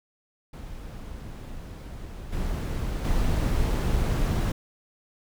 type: noise with level steps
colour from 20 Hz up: brown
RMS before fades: -38 / -29 / -24 dBFS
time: 0.53-4.52 s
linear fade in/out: 5 ms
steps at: 2.32 / 3.04 s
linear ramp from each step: 10 ms
effects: none